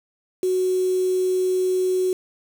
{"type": "tone with quantisation", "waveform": "sine", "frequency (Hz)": 370, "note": "F#4", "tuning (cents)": 0, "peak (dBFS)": -18, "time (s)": [0.43, 2.13], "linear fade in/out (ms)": 2, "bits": 6, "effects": []}